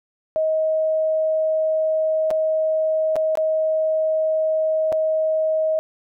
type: tone with dropouts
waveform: sine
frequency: 631 Hz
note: D#5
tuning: 24 cents sharp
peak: -17 dBFS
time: 0.36-5.79 s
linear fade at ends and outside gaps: 0 ms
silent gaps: 2.305-2.311 / 3.157-3.164 / 3.354-3.373 / 4.921-4.926 s
effects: none